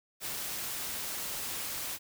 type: noise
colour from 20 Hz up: white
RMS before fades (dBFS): -37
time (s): 0.2-1.99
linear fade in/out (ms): 50
effects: none